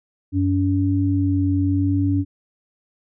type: tone pair together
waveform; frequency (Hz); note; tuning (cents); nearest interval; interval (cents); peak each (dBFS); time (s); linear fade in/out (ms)
sine; 94.88 / 283.7; F#2 / C#4; +44 / +40; octave + perfect fifth; 1896; -19; 0.32-2.25; 50
effects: none